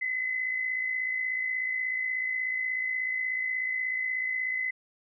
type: tone pair together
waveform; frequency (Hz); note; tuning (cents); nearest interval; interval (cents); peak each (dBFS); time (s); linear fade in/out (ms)
sine; 1975.5 / 2032; B6 / B6; 0 / +49; unison; 49; -37 / -28; 0.01-4.71; 10
effects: none